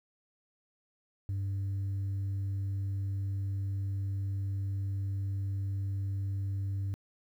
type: tone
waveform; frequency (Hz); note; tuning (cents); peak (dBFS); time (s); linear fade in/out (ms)
sine; 98; G2; 0; -28; 1.29-6.94; 0
effects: tanh soft clip ceiling -30 dBFS + 11-bit